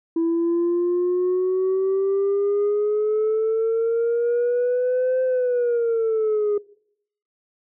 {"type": "exponential two-way sweep", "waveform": "sine", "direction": "up then down", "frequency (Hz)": [329.6, 517, 410.2], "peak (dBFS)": -16, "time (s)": [0.16, 6.58], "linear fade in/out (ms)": 5, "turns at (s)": 5.23, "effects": ["noise-tail reverb RT60 0.7 s tail -23 dB re dry", "tanh soft clip ceiling -16 dBFS"]}